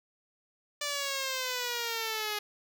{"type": "exponential sweep", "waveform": "5% pulse", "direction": "down", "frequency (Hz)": [587.3, 415.3], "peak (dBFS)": -20, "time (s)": [0.81, 2.39], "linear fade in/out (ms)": 5, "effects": []}